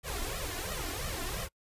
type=noise with flanger; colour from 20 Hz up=pink; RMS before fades=-36 dBFS; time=0.03-1.49 s; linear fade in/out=50 ms; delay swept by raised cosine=1.6 to 2.9 ms; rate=2.9 Hz; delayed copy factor=+1; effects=noise-tail reverb RT60 0.1 s tail -26 dB re dry + resampled to 32000 Hz